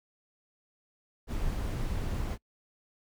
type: noise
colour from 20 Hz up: brown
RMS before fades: -32 dBFS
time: 1.27-2.38 s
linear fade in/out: 50 ms
effects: noise-tail reverb RT60 0.1 s tail -25 dB re dry